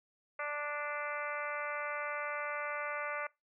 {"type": "harmonic tone", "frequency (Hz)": 293.7, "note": "D4", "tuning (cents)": 0, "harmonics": [2, 3, 4, 5, 6, 7, 8, 9], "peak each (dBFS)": [-41, -47, -41, -42, -48, -42, -48, -54], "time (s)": [0.39, 3.27], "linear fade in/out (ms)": 5, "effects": ["noise-tail reverb RT60 0.2 s tail -22 dB re dry"]}